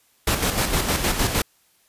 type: noise with tremolo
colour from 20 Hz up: pink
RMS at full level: -20 dBFS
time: 0.27-1.42 s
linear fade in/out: 5 ms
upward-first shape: square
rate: 6.5 Hz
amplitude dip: 50%
effects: white hiss -61 dBFS RMS until 1.88 s + resampled to 32000 Hz